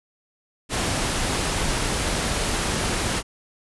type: noise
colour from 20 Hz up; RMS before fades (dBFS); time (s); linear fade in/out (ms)
pink; -24; 0.69-3.23; 50
effects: resampled to 24000 Hz